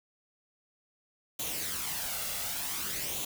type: noise with flanger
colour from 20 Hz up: white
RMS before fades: -35 dBFS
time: 1.39-3.25 s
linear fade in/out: 5 ms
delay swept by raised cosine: 0.29 to 1.49 ms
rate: 0.55 Hz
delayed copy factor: +0.55
effects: none